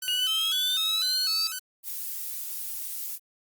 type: tone with vibrato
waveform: 5% pulse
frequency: 1396.9 Hz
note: F6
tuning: in tune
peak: -21 dBFS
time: 0.02-1.59 s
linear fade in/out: 5 ms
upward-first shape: square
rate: 2 Hz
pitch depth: 130 cents each way
type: exponential sweep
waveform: sine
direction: up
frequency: 2846 to 4699 Hz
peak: -24 dBFS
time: 0.08-1.47 s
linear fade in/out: 0 ms
type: noise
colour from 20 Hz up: violet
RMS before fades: -34 dBFS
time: 1.83-3.19 s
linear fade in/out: 50 ms
effects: Opus 24 kbps